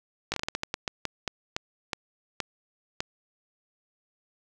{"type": "slowing click train", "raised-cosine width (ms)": 0.2, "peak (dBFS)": -11, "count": 16, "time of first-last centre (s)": [0.32, 3.005], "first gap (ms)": 19, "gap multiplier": 1.28, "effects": []}